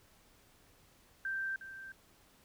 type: tone with echo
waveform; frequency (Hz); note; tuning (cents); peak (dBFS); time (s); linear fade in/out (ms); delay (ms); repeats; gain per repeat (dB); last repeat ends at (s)
sine; 1568; G6; 0; -34; 1.25-1.56; 2; 360; 1; -11; 1.92
effects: pink hiss -65 dBFS RMS until 2.44 s